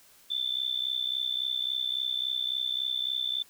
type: tone with amplitude modulation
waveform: sine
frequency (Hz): 3526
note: A7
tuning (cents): +3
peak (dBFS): -24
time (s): 0.3-3.43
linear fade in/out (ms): 10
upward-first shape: sine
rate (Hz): 63.6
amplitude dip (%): 85
effects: white hiss -58 dBFS RMS until 3.49 s